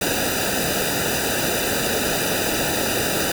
pink noise with comb filter, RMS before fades -22 dBFS, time 0.01-3.32 s, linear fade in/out 5 ms, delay 0.92 ms, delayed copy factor -1, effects none

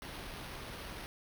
pink noise with sample-and-hold, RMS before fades -45 dBFS, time 0.02-1.06 s, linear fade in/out 0 ms, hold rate 7350 Hz, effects none

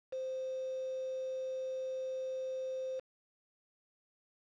sine tone with quantisation, 521 Hz, C5, 7 cents flat, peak -36 dBFS, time 0.12-3 s, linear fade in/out 10 ms, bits 8, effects low-pass 3000 Hz 12 dB/octave

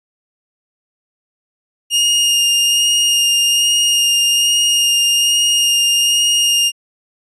sawtooth tone with vibrato, 2836 Hz, F7, 26 cents sharp, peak -8 dBFS, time 1.9-6.72 s, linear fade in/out 50 ms, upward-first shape sine, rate 1.2 Hz, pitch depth 13 cents each way, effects resampled to 24000 Hz

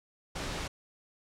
pink noise, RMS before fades -36 dBFS, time 0.35-0.68 s, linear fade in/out 10 ms, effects low-pass 7000 Hz 12 dB/octave

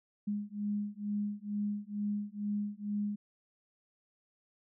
sine beating tone pair, 205.3 / 207.5 Hz, G#3 / G#3, -20 / -1 cents, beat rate 2.2 Hz, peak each -36 / -36 dBFS, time 0.27-3.16 s, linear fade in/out 10 ms, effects none

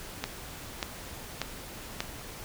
click train, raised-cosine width 0.2 ms, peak -12 dBFS, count 4, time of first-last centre 0.24-2.005 s, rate 1.7 Hz, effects pink hiss -43 dBFS RMS until 2.44 s

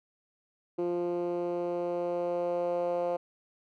10% pulse tone with band-pass filter sweep, 174.61 Hz, F3, in tune, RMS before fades -31 dBFS, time 0.78-3.17 s, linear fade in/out 10 ms, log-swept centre 370 to 560 Hz, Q 3.4, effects none

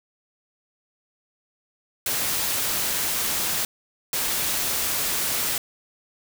white noise bursts at uneven times, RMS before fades -25 dBFS, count 2, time 2.06-3.65 / 4.13-5.58 s, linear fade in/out 2 ms, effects none

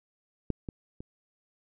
clicks, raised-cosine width 3 ms, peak -15 / -23 / -28 dBFS, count 3, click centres 0.503 / 0.688 / 1.005 s, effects none

